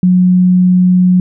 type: tone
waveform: sine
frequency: 181.8 Hz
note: F#3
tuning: 30 cents flat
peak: -5 dBFS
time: 0.03-1.2 s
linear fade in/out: 2 ms
effects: none